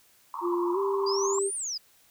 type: band-pass noise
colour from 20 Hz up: white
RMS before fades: -34 dBFS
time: 0.34-1.39 s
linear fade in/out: 2 ms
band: 930 to 1100 Hz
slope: 96 dB/octave
type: tone with pitch glide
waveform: sine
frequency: 349.2 to 394.2 Hz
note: F4 to G4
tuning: 0 to +10 cents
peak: -25 dBFS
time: 0.41-1.51 s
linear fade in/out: 50 ms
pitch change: +210 cents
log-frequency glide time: 0.73-0.78 s
type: exponential two-way sweep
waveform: sine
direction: up then down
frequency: 4699 to 9590 to 4752 Hz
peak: -30 dBFS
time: 1.06-1.78 s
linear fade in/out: 10 ms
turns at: 1.54 s
effects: white hiss -61 dBFS RMS until 2.1 s